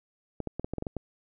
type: clicks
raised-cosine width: 2 ms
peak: -19 dBFS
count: 9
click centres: 0.403 / 0.473 / 0.596 / 0.645 / 0.736 / 0.783 / 0.824 / 0.868 / 0.967 s
effects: none